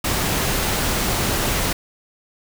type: noise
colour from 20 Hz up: pink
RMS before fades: -21 dBFS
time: 0.04-1.73 s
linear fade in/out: 5 ms
effects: none